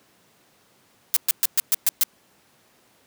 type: noise bursts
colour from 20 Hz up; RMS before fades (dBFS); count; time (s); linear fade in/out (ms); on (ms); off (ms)
blue; -18; 7; 1.14-2.035; 0; 25; 120
effects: pink hiss -59 dBFS RMS until 3.06 s + high-pass 150 Hz 12 dB/octave